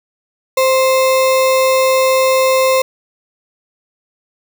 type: tone with sample-and-hold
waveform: sine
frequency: 523 Hz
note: C5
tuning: 1 cent flat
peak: -9 dBFS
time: 0.57-2.82 s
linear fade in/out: 5 ms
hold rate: 1575 Hz
effects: none